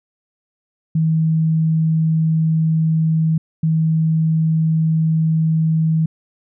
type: tone pair in turn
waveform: sine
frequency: 160 / 160 Hz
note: D#3 / D#3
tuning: +49 / +49 cents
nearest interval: unison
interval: 0 cents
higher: neither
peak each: -13 dBFS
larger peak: neither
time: 0.95-3.38 / 3.63-6.06 s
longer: neither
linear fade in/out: 5 ms
effects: none